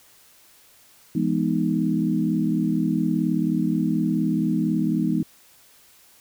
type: chord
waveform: sine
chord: E major seventh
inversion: none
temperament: equal with one note detuned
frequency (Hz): 168.96 / 207.7 / 246.9 / 311.1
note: E3 / G#3 / B3 / D#4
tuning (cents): +43 / 0 / 0 / 0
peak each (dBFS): -25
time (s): 1.15-5.23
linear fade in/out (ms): 5
effects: white hiss -54 dBFS RMS until 6.2 s